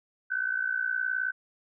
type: tone with amplitude modulation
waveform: sine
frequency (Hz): 1520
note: F#6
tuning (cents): +46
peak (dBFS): -23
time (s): 0.3-1.32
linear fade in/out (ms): 20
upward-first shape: sine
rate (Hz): 59.1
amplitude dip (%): 80
effects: none